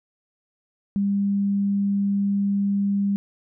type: tone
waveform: sine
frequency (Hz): 199.9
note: G3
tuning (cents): +34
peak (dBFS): -19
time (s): 0.96-3.16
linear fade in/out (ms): 0
effects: none